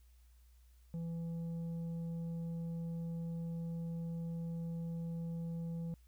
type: tone with tanh clipping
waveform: triangle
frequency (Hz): 166.9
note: E3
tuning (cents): +22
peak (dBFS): -39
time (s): 0.94-5.94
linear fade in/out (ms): 0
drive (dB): 10
effects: added 60 Hz sine -60 dBFS peak until 6.07 s + white hiss -75 dBFS RMS until 6.07 s